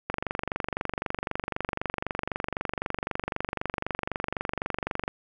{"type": "click train", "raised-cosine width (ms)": 0.5, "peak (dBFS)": -13, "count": 120, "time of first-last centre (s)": [0.1, 5.079], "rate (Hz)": 23.9, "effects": []}